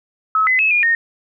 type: tone with pitch steps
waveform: sine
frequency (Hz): 1289 / 2028 / 2587 / 2428 / 1846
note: E6 / B6 / E7 / D#7 / A#6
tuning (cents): -39 / +45 / -33 / -43 / -17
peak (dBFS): -12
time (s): 0.35-0.95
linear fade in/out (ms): 2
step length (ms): 120
effects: none